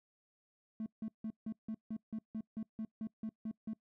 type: tone bursts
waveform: triangle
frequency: 220 Hz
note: A3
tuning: in tune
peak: -34 dBFS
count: 14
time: 0.8-3.734 s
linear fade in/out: 2 ms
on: 61 ms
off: 160 ms
effects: noise-tail reverb RT60 0.1 s tail -24 dB re dry + tanh soft clip ceiling -33 dBFS